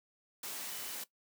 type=tone in noise; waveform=sine; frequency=3010 Hz; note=F#7; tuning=29 cents sharp; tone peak=-52 dBFS; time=0.72-0.95 s; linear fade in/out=5 ms; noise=white; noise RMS=-42 dBFS; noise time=0.43-1.04 s; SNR=-13 dB; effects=noise-tail reverb RT60 0.1 s tail -17 dB re dry + high-pass 200 Hz 12 dB/octave